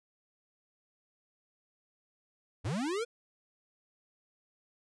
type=linear sweep; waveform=square; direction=up; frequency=77.78 to 490 Hz; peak=-32 dBFS; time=2.64-3.05 s; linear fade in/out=20 ms; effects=resampled to 22050 Hz